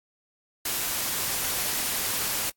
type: noise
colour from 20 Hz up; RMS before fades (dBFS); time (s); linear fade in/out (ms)
white; -28; 0.65-2.5; 5
effects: noise-tail reverb RT60 0.1 s tail -24 dB re dry + AAC 64 kbps